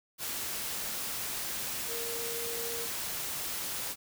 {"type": "tone in noise", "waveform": "sine", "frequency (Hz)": 466.2, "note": "A#4", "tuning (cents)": 0, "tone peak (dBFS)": -39, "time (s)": [1.87, 2.88], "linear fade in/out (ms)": 50, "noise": "white", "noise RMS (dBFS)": -36, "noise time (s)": [0.18, 3.96], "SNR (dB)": -6, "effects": []}